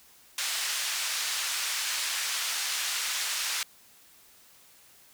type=band-pass noise; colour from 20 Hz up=white; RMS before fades=-31 dBFS; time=0.38-3.63 s; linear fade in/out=2 ms; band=1300 to 6900 Hz; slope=12 dB/octave; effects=white hiss -57 dBFS RMS until 5.13 s